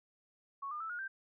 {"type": "tone with pitch steps", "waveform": "sine", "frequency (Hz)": [1108, 1208.3, 1317.6, 1436.9, 1566.9], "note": ["C#6", "D6", "E6", "F6", "G6"], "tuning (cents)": [-1, 49, -1, 49, -1], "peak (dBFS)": -38, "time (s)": [0.62, 1.08], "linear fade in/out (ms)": 10, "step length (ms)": 92, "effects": []}